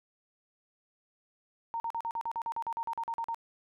sine tone bursts, 921 Hz, A#5, 21 cents flat, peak -31 dBFS, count 16, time 1.74-3.345 s, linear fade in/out 0 ms, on 60 ms, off 43 ms, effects none

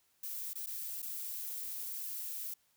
violet noise with dropouts, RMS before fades -41 dBFS, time 0.23-2.54 s, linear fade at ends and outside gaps 5 ms, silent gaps 0.534-0.554 / 0.662-0.67 / 1.02-1.026 s, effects white hiss -73 dBFS RMS until 2.76 s

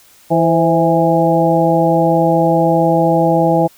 harmonic tone with a mistuned harmonic, 164.81 Hz, E3, in tune, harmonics 1 / 2 / 3 / 4 / 5, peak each -16 / -16 / -16 / -16 / -16 dBFS, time 0.3-3.68 s, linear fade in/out 20 ms, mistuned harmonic 3, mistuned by +63 cents, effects white hiss -47 dBFS RMS until 3.77 s

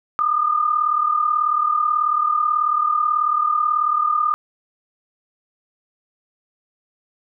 sine tone pair together, 1207.7 / 1246 Hz, D6 / D#6, +48 / +2 cents, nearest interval minor second, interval 54 cents, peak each -17 / -22 dBFS, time 0.19-4.34 s, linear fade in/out 0 ms, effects none

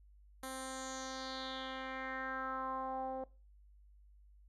10% pulse tone with low-pass filter sweep, 262.7 Hz, C4, 7 cents sharp, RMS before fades -42 dBFS, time 0.43-3.24 s, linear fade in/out 2 ms, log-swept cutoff 11000 to 630 Hz, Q 3.8, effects noise-tail reverb RT60 0.3 s tail -20 dB re dry + added 50 Hz sine -59 dBFS peak until 4.48 s

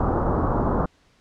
pink low-pass noise, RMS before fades -22 dBFS, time 0-0.86 s, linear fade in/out 5 ms, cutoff 1300 Hz, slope 48 dB/octave, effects pink hiss -60 dBFS RMS until 1.2 s + low-pass 6000 Hz 12 dB/octave

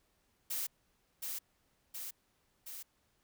blue noise with echo, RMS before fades -37 dBFS, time 0.5-0.67 s, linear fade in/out 10 ms, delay 720 ms, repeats 3, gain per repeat -3 dB, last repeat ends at 2.83 s, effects pink hiss -75 dBFS RMS until 3.23 s

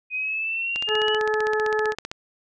sine exponential sweep, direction up, 2494 to 2970 Hz, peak -24 dBFS, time 0.1-1.19 s, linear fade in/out 50 ms
click train, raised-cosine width 0.2 ms, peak -14 dBFS, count 22, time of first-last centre 0.76-2.115 s, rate 15.5 Hz
harmonic tone, 429.5 Hz, A4, 42 cents flat, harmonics 1 / 2 / 3 / 4, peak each -22 / -29 / -32 / -27 dBFS, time 0.87-1.95 s, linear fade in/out 50 ms
effects none

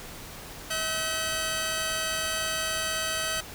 10% pulse tone pair together, 642 / 1526.9 Hz, E5 / G6, -46 / -46 cents, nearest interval octave + minor third, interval 1500 cents, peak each -22 dBFS, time 0.7-3.41 s, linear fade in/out 10 ms, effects pink hiss -42 dBFS RMS until 3.54 s

